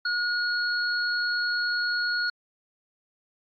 sine tone pair together, 1444 / 4327 Hz, F#6 / C#8, -43 / -43 cents, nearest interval octave + perfect fifth, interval 1900 cents, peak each -25 / -30 dBFS, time 0.05-2.3 s, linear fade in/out 5 ms, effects AAC 64 kbps

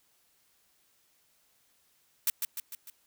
blue noise with echo, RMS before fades -26 dBFS, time 2.27-2.3 s, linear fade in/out 2 ms, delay 150 ms, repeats 4, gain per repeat -5 dB, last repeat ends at 2.9 s, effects white hiss -69 dBFS RMS until 3.06 s

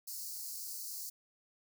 white high-pass noise, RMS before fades -43 dBFS, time 0.07-1.1 s, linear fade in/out 10 ms, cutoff 4300 Hz, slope 96 dB/octave, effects none

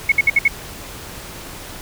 sine tone bursts, 2195 Hz, C#7, 18 cents flat, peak -9 dBFS, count 5, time 0.09-0.48 s, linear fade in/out 5 ms, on 30 ms, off 60 ms, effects pink hiss -34 dBFS RMS until 1.81 s

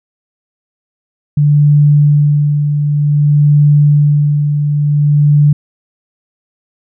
sine tone with tremolo, 146.83 Hz, D3, in tune, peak -4 dBFS, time 1.37-5.53 s, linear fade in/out 5 ms, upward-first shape sine, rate 0.54 Hz, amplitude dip 50%, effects none

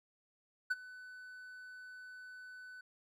triangle tone with ADSR envelope, 1500 Hz, F#6, 23 cents sharp, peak -27 dBFS, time 0.7-2.81 s, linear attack 12 ms, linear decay 32 ms, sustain -20 dB, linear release 4 ms, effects none

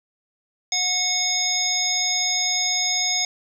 harmonic tone, 729 Hz, F#5, 26 cents flat, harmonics 1 / 3 / 5 / 7 / 9, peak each -32 / -28 / -28 / -24 / -24 dBFS, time 0.72-3.25 s, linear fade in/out 2 ms, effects 8-bit

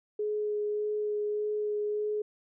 sine tone with vibrato, 420 Hz, G#4, 19 cents sharp, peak -28 dBFS, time 0.19-2.22 s, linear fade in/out 5 ms, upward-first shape sine, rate 1.7 Hz, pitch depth 10 cents each way, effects none

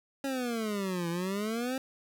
25% pulse exponential two-way sweep, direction down then up, 277.2 to 166.9 to 268.2 Hz, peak -27 dBFS, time 0.24-1.78 s, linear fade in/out 2 ms, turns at 1.09 s, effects none

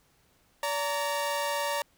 sawtooth tone pair together, 574.1 / 924 Hz, D5 / A#5, -39 / -16 cents, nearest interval minor sixth, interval 823 cents, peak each -27 dBFS, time 0.63-1.82 s, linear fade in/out 2 ms, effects pink hiss -66 dBFS RMS until 1.97 s

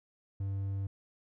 triangle tone, 98 Hz, G2, in tune, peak -30 dBFS, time 0.4-0.87 s, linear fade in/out 5 ms, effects none

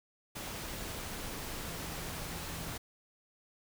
sine tone in noise, 164.81 Hz, E3, in tune, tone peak -48 dBFS, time 1.7-2.73 s, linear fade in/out 10 ms, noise pink, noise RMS -41 dBFS, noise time 0.35-2.78 s, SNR -10 dB, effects none

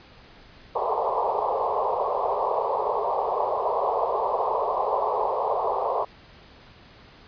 white band-pass noise, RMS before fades -25 dBFS, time 0.75-6.05 s, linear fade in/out 10 ms, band 400 to 1100 Hz, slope 96 dB/octave, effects pink hiss -50 dBFS RMS until 7.27 s + resampled to 11025 Hz

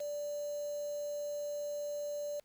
sine tone with quantisation, 585 Hz, D5, 7 cents flat, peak -36 dBFS, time 0-2.4 s, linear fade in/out 5 ms, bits 8, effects pink hiss -74 dBFS RMS until 2.44 s

